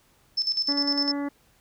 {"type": "tone with tremolo", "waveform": "sine", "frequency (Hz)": 5274, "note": "E8", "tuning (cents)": 0, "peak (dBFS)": -21, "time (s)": [0.37, 1.12], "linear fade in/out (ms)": 10, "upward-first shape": "square", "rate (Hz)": 9.9, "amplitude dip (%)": 70}
{"type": "harmonic tone", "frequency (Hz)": 284.7, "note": "C#4", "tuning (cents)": 46, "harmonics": [1, 2, 3, 4, 5, 6, 7], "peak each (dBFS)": [-27, -37, -40, -42, -47, -46, -45], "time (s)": [0.68, 1.29], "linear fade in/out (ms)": 10}
{"effects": ["pink hiss -62 dBFS RMS until 1.6 s"]}